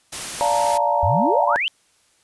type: noise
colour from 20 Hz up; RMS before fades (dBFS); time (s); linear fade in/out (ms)
white; -29; 0.12-0.78; 10
type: chord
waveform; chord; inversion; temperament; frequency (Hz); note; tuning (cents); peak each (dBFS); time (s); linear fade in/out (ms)
sine; Bb major seventh; first; just; 582.7 / 699.2 / 874.1 / 932.3; D5 / F5 / A5 / Bb5; -14 / +2 / -12 / 0; -22 / -23 / -23 / -20; 0.41-1.56; 0
type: exponential sweep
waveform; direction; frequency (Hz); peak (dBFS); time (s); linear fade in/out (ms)
sine; up; 77.78 to 3198; -19; 1.03-1.68; 0
effects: white hiss -60 dBFS RMS until 2.23 s + resampled to 24000 Hz